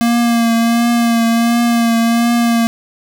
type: tone with vibrato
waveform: square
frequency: 233.1 Hz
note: A#3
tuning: in tune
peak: -11 dBFS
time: 0.01-2.67 s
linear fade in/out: 0 ms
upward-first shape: triangle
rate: 1.4 Hz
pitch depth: 31 cents each way
effects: none